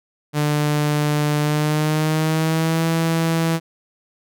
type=tone with pitch glide; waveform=sawtooth; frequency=148.8 to 164.15 Hz; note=D3 to E3; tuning=+23 to -7 cents; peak=-13 dBFS; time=0.33-3.6 s; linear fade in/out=50 ms; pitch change=+170 cents; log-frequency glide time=1.41-2.86 s; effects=none